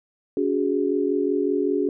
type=chord; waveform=sine; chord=C# suspended fourth; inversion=none; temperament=equal with one note detuned; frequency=284.3 / 370 / 415.3 Hz; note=C#4 / F#4 / G#4; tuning=+44 / 0 / 0 cents; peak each=-24 dBFS; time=0.37-1.89 s; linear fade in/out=2 ms; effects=none